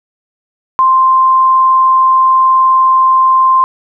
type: tone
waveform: sine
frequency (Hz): 1046.5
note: C6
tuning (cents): 0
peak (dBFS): -5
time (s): 0.79-3.64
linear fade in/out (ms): 0
effects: none